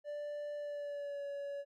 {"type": "tone with pitch glide", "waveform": "triangle", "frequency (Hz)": [587.3, 566], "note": ["D5", "C#5"], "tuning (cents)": [0, 36], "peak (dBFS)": -37, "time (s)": [0.04, 1.65], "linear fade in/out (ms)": 50, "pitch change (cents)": -64, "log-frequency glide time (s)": [0.56, 1.25], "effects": []}